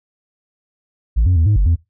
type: tone with pitch steps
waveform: sine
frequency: 55.5 / 90.3 / 81.1 / 104.5 / 48.6 / 83.3 Hz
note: A1 / F#2 / E2 / G#2 / G1 / E2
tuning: +16 / -42 / -28 / +11 / -14 / +19 cents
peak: -8 dBFS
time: 1.16-1.76 s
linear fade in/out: 20 ms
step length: 100 ms
effects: noise-tail reverb RT60 0.2 s tail -21 dB re dry + tanh soft clip ceiling -9 dBFS